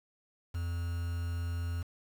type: tone with quantisation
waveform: triangle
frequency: 85.6 Hz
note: F2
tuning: 34 cents flat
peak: -30 dBFS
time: 0.54-1.83 s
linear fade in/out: 10 ms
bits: 8
effects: none